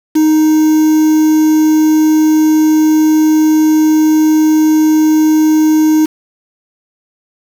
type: tone with quantisation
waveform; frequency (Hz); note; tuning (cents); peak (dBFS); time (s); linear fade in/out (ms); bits
triangle; 311.1; D#4; 0; -4; 0.15-6.06; 10; 4
effects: none